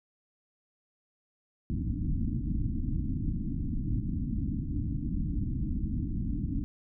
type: low-pass noise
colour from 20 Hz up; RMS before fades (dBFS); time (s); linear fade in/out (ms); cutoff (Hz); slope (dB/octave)
pink; -31; 1.7-6.64; 0; 310; 96
effects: none

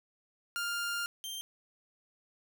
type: tone pair in turn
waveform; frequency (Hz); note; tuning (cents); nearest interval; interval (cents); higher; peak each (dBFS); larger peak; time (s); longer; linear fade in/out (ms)
sawtooth; 1402 / 3156; F6 / G7; +6 / +11; octave + major second; 1405; second; -29 / -35; first; 0.56-1.06 / 1.24-1.41; first; 0
effects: none

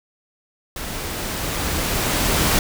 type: noise with level ramp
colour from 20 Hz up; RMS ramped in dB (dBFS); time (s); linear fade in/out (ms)
pink; -30 to -17; 0.76-2.59; 2
effects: none

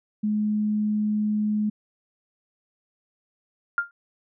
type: tone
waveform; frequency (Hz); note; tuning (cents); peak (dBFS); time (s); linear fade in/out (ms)
sine; 211.4; G#3; +31; -21; 0.23-1.7; 10
type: tone with exponential decay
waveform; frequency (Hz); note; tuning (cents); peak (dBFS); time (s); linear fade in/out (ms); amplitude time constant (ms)
sine; 1400; F6; +4; -16; 3.78-3.91; 1; 27
effects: none

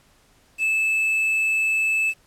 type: tone with quantisation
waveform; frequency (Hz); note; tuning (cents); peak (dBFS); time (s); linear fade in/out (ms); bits
triangle; 2620; E7; -11; -17; 0.58-2.14; 50; 7
effects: pink hiss -58 dBFS RMS until 2.26 s + low-pass 12000 Hz 12 dB/octave

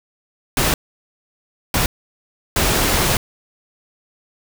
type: noise bursts at uneven times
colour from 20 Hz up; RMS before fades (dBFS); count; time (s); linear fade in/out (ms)
pink; -17; 3; 0.57-0.74 / 1.74-1.86 / 2.56-3.17; 2
effects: none

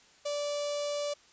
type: tone with notch filter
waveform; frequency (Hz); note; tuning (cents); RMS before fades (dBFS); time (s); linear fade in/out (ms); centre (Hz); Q
sawtooth; 582; D5; -16; -33; 0.25-1.14; 10; 1600; 0.58
effects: white hiss -60 dBFS RMS until 1.32 s + resampled to 16000 Hz

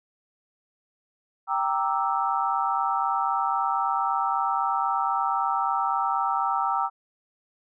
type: chord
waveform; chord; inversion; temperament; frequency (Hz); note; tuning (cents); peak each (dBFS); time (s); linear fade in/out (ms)
sine; E half-diminished seventh; first; equal; 784 / 932.3 / 1174.7 / 1318.5; G5 / Bb5 / D6 / E6; 0 / 0 / 0 / 0; -27 / -28 / -30 / -27; 1.47-6.9; 50
effects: none

